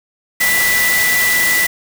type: tone in noise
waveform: sine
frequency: 1975.5 Hz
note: B6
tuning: in tune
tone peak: -13 dBFS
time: 0.4-1.67 s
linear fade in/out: 10 ms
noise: white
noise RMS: -18 dBFS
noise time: 0.4-1.67 s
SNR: +2 dB
effects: none